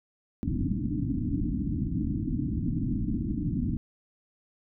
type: low-pass noise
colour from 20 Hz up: white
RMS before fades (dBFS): -29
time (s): 0.43-3.77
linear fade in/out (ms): 0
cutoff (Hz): 310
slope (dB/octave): 96
effects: none